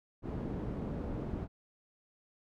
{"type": "low-pass noise", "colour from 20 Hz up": "white", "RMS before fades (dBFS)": -38, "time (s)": [0.22, 1.48], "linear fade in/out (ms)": 50, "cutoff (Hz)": 300, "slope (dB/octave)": 12, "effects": []}